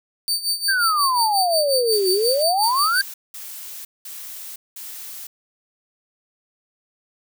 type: tone with tremolo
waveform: sawtooth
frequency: 4589 Hz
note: D8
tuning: 41 cents flat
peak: -15 dBFS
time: 0.28-3.01 s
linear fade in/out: 0 ms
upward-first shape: sine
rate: 5.6 Hz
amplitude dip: 80%
type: exponential two-way sweep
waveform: sine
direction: down then up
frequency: 1631 to 362.8 to 1631 Hz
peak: -17 dBFS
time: 0.68-3.02 s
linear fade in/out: 10 ms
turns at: 2.1 s
type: noise bursts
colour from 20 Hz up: blue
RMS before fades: -35 dBFS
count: 5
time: 1.92-5.27 s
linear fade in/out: 5 ms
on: 510 ms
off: 200 ms
effects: none